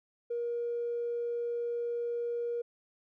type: tone with tanh clipping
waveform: triangle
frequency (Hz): 474.1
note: A#4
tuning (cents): +29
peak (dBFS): -31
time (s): 0.3-2.62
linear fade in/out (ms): 10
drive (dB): 4
effects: none